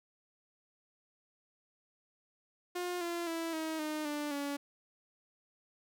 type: tone with pitch steps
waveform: sawtooth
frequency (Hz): 356 / 342.9 / 330.2 / 318.1 / 306.4 / 295.1 / 284.2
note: F4 / F4 / E4 / D#4 / D#4 / D4 / C#4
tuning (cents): +33 / -32 / +3 / +38 / -27 / +8 / +43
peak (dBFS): -31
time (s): 2.75-4.57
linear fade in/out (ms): 10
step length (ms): 260
effects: none